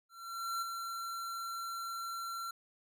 square tone with ADSR envelope, 1361 Hz, F6, 45 cents flat, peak -34 dBFS, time 0.09-2.51 s, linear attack 530 ms, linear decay 9 ms, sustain -5 dB, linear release 5 ms, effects none

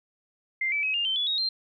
sine tone with pitch steps, 2093 / 2309 / 2547 / 2810 / 3100 / 3420 / 3773 / 4162 Hz, C7 / D7 / D#7 / F7 / G7 / A7 / A#7 / C8, 0 / -30 / +40 / +10 / -20 / -50 / +20 / -10 cents, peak -24 dBFS, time 0.61-1.49 s, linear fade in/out 5 ms, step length 110 ms, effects none

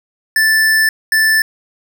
square tone bursts at uneven times, 1760 Hz, A6, in tune, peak -10 dBFS, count 2, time 0.36-0.89 / 1.12-1.42 s, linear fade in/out 2 ms, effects none

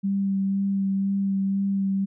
sine tone with vibrato, 195.8 Hz, G3, 2 cents flat, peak -21 dBFS, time 0.03-2.06 s, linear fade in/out 20 ms, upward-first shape sine, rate 2 Hz, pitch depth 14 cents each way, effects none

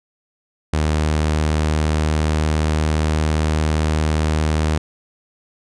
sawtooth tone with pitch glide, 76.9 to 77.48 Hz, D#2 to D#2, -20 to -7 cents, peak -12 dBFS, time 0.73-4.78 s, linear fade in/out 5 ms, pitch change +13 cents, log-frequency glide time 1.12-3.22 s, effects resampled to 22050 Hz

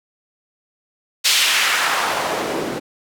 white noise with band-pass filter sweep, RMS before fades -19 dBFS, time 1.24-2.8 s, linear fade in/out 20 ms, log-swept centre 3900 to 260 Hz, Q 1.2, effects none

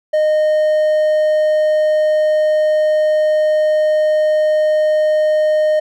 triangle tone, 615 Hz, D#5, 20 cents flat, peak -9 dBFS, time 0.13-5.8 s, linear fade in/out 10 ms, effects none

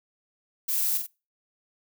violet noise with echo, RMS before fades -27 dBFS, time 0.68-0.98 s, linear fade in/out 10 ms, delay 44 ms, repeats 2, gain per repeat -5 dB, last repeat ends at 1.068 s, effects noise-tail reverb RT60 0.3 s tail -24 dB re dry

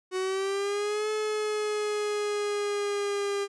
45% pulse exponential two-way sweep, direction up then down, 369.8 to 430 to 400.4 Hz, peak -27 dBFS, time 0.11-3.48 s, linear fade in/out 50 ms, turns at 1.1 s, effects resampled to 22050 Hz

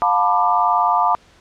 sine chord, B half-diminished seventh, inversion second, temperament just, 711.2 / 889 / 987.8 / 1185.3 Hz, F5 / A5 / B5 / D6, +31 / +18 / 0 / +16 cents, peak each -19 dBFS, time 0.02-1.15 s, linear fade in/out 0 ms, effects pink hiss -51 dBFS RMS until 1.4 s + low-pass 6000 Hz 12 dB/octave

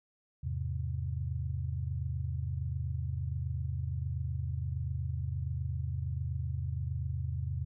sine chord, E augmented, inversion none, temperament equal, 82.41 / 103.83 / 130.81 Hz, E2 / G#2 / B#2, 0 / 0 / 0 cents, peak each -35 / -39 / -36 dBFS, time 0.43-7.65 s, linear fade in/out 10 ms, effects none

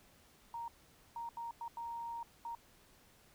sine tone bursts at uneven times, 932.3 Hz, A#5, in tune, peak -40 dBFS, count 6, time 0.54-0.68 / 1.16-1.29 / 1.37-1.51 / 1.61-1.68 / 1.77-2.23 / 2.45-2.55 s, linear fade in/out 2 ms, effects pink hiss -65 dBFS RMS until 3.34 s

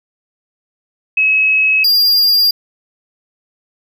sine / square tone pair in turn, 2567 / 4803 Hz, E7 / D8, -47 / +38 cents, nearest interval major seventh, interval 1085 cents, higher second, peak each -9 dBFS, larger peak neither, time 1.17-1.84 / 1.84-2.51 s, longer neither, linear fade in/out 5 ms, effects none

